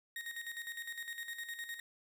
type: tone with tremolo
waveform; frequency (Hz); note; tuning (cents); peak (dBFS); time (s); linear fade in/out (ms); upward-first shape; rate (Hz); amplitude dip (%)
35% pulse; 1864.7; A#6; 0; -38; 0.16-1.8; 2; square; 9.8; 60
effects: none